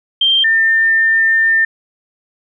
sine tone pair in turn, 3164 / 1801.6 Hz, G7 / A6, +15 / +40 cents, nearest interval minor seventh, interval 975 cents, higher first, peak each -9 dBFS, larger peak neither, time 0.21-0.44 / 0.44-1.65 s, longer second, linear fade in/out 5 ms, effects none

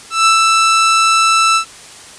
sawtooth tone with ADSR envelope, 1324 Hz, E6, 7 cents sharp, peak -3 dBFS, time 0.1-1.65 s, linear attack 160 ms, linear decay 110 ms, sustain -2 dB, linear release 91 ms, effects white hiss -36 dBFS RMS until 2.18 s + resampled to 22050 Hz

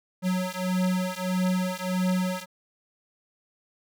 square beating tone pair, 183.2 / 184.8 Hz, F#3 / F#3, -17 / -2 cents, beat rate 1.6 Hz, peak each -28 dBFS, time 0.22-2.46 s, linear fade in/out 50 ms, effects none

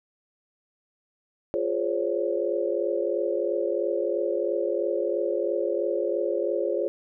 sine chord, Db major seventh, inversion first, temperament equal with one note detuned, 349.2 / 415.3 / 523.3 / 566.3 Hz, F4 / Ab4 / C5 / Db5, 0 / 0 / 0 / +37 cents, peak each -29 dBFS, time 1.54-6.88 s, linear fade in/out 0 ms, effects none

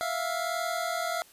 25% pulse tone pair together, 661.7 / 703 Hz, E5 / F5, +6 / +11 cents, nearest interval minor second, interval 105 cents, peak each -28 dBFS, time 0.01-1.22 s, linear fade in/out 0 ms, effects white hiss -56 dBFS RMS until 1.32 s + resampled to 32000 Hz

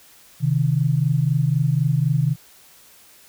sine tone pair together, 131.3 / 155.25 Hz, C3 / D#3, +6 / -3 cents, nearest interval minor third, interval 291 cents, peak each -19 dBFS, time 0.4-2.36 s, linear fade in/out 50 ms, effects white hiss -50 dBFS RMS until 3.28 s

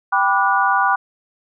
sine chord, G major seventh, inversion none, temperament equal with one note detuned, 784 / 987.8 / 1174.7 / 1453.7 Hz, G5 / B5 / D6 / F#6, 0 / 0 / 0 / -31 cents, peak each -19 dBFS, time 0.12-0.96 s, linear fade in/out 10 ms, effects none

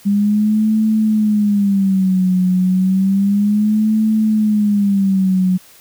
sine tone with vibrato, 199.9 Hz, G3, 34 cents sharp, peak -11 dBFS, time 0.05-5.58 s, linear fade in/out 20 ms, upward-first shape sine, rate 0.31 Hz, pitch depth 150 cents each way, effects white hiss -45 dBFS RMS until 5.8 s

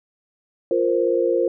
sine chord, F suspended fourth, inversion none, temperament just, 349.2 / 465.6 / 523.8 Hz, F4 / Bb4 / C5, 0 / -2 / +2 cents, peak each -21 dBFS, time 0.71-1.48 s, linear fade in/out 2 ms, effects none

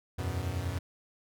45% pulse chord, E suspended second, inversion none, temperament equal, 82.41 / 92.5 / 123.47 Hz, E2 / F#2 / B2, 0 / 0 / 0 cents, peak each -36 / -34 / -38 dBFS, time 0.18-0.79 s, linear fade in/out 10 ms, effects none

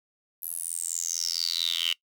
10% pulse tone with high-pass filter sweep, 84.4 Hz, E2, 41 cents sharp, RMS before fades -30 dBFS, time 0.42-1.93 s, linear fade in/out 5 ms, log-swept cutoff 12000 to 2900 Hz, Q 9.5, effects noise-tail reverb RT60 0.1 s tail -22 dB re dry

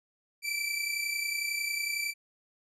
sawtooth tone pair together, 2318 / 2349 Hz, D7 / D7, -23 / 0 cents, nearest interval unison, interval 23 cents, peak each -29 / -31 dBFS, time 0.42-2.14 s, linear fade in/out 50 ms, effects resampled to 32000 Hz

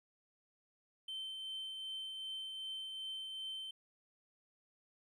triangle tone with tremolo, 3096 Hz, G7, 22 cents flat, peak -38 dBFS, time 1.08-3.71 s, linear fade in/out 5 ms, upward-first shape triangle, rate 2.6 Hz, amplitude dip 35%, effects tanh soft clip ceiling -35 dBFS

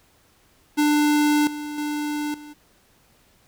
square tone with level steps, 297 Hz, D4, 20 cents sharp, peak -17 / -30 / -25 / -39 dBFS, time 0.77-2.54 s, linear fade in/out 20 ms, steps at 1.47 / 1.78 / 2.34 s, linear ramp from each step 2 ms, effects pink hiss -59 dBFS RMS until 3.47 s

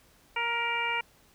harmonic tone with a mistuned harmonic, 468.4 Hz, A#4, 8 cents sharp, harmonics 1 / 2 / 3 / 4 / 5 / 6, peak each -41 / -32 / -36 / -37 / -31 / -36 dBFS, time 0.36-1.01 s, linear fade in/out 5 ms, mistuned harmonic 4, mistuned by +21 cents, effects pink hiss -61 dBFS RMS until 1.34 s

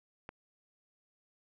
click, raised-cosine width 0.5 ms, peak -28 dBFS, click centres 0.291 s, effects none

